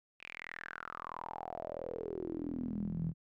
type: tone with band-pass filter sweep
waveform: sawtooth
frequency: 41.52 Hz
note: E1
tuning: 13 cents sharp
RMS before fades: -41 dBFS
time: 0.19-3.14 s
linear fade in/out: 50 ms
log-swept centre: 2600 to 150 Hz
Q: 7.4
effects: none